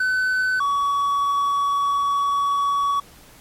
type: tone pair in turn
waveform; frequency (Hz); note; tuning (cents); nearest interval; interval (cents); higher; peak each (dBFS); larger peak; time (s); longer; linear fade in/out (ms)
triangle; 1512 / 1129.9; F#6 / C#6; +37 / +33; perfect fourth; 504; first; -16; neither; 0-0.6 / 0.6-3; second; 5
effects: pink hiss -48 dBFS RMS until 3.4 s + MP3 64 kbps